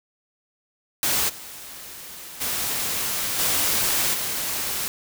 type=noise with level steps; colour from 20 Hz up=white; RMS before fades=-22 / -39 / -26 / -22 / -27 dBFS; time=1.03-4.88 s; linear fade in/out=0 ms; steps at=1.28 / 2.4 / 3.38 / 4.13 s; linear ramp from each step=20 ms; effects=none